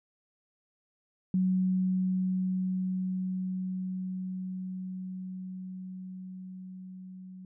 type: tone with level ramp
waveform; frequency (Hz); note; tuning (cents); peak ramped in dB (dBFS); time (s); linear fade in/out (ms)
sine; 185.7; F#3; +7; -23 to -43; 1.34-7.45; 2
effects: none